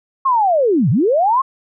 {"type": "linear two-way sweep", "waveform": "sine", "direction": "down then up", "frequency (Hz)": [1100, 105.1, 1100], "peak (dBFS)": -11, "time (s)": [0.25, 1.42], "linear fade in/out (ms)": 10, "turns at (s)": 0.9, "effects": []}